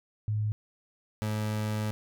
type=tone pair in turn; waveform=sine / 30% pulse; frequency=106.5 / 107.12 Hz; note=G#2 / A2; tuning=+44 / -46 cents; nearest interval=unison; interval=10 cents; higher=second; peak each=-26 dBFS; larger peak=neither; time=0.28-0.52 / 1.22-1.91 s; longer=second; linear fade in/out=0 ms; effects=none